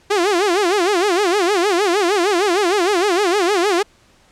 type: tone with vibrato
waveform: sawtooth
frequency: 378.6 Hz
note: F#4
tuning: 40 cents sharp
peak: -10 dBFS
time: 0.1-3.83 s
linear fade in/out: 10 ms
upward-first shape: sine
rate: 6.5 Hz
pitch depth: 200 cents each way
effects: pink hiss -53 dBFS RMS until 4.31 s + low-pass 8000 Hz 12 dB/octave